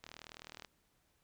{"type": "click train", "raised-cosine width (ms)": 0.2, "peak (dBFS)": -30, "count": 25, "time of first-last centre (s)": [0.04, 0.648], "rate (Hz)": 39.5, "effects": ["pink hiss -75 dBFS RMS until 1.23 s"]}